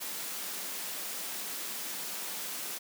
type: high-pass noise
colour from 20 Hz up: white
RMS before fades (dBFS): -38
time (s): 0-2.79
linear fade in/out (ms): 20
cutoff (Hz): 160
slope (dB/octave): 96
effects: none